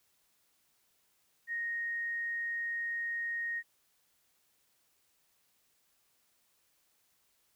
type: tone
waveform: sine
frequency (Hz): 1864.7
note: A#6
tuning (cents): 0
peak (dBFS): -33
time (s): 1.47-3.63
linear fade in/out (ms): 50
effects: white hiss -73 dBFS RMS until 7.55 s